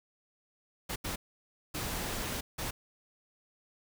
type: noise bursts at uneven times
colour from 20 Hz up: pink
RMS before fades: -36 dBFS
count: 4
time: 0.89-0.96 / 1.04-1.16 / 1.74-2.41 / 2.58-2.71 s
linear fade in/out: 10 ms
effects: none